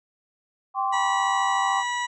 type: chord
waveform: sine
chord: G suspended fourth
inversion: none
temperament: equal with one note detuned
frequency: 784 / 1046.5 / 1148.5 Hz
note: G5 / C6 / D6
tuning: 0 / 0 / -39 cents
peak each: -25 / -27 / -28 dBFS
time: 0.74-1.84 s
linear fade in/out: 50 ms
type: harmonic tone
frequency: 973 Hz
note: B5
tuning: 26 cents flat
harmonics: 1 / 2 / 3 / 4 / 6 / 7 / 8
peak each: -27 / -29 / -37 / -38 / -44 / -44 / -41 dBFS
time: 0.92-2.07 s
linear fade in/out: 20 ms
effects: none